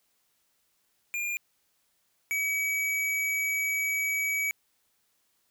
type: tone pair in turn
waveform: square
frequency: 2408 / 2275 Hz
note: D7 / C#7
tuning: +43 / +44 cents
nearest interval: minor second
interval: 99 cents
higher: first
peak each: -30 / -27 dBFS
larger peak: second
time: 1.14-1.37 / 2.31-4.51 s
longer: second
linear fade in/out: 0 ms
effects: white hiss -72 dBFS RMS until 5.5 s